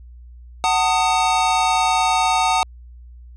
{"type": "chord", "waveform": "square", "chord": "D# diminished", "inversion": "first", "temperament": "just", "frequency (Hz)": [746.7, 896, 1244.5], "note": ["F#5", "A5", "D#6"], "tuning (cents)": [16, 31, 0], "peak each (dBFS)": [-20, -20, -23], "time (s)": [0.64, 2.63], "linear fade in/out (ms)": 0, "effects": ["added 60 Hz sine -38 dBFS peak until 3.36 s", "resampled to 22050 Hz"]}